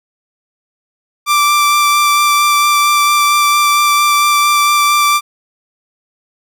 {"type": "tone with vibrato", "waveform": "sawtooth", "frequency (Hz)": 1174.7, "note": "D6", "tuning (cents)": 0, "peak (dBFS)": -5, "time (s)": [1.26, 5.21], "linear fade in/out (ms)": 50, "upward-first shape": "sine", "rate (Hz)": 4.4, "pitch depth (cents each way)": 10, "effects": []}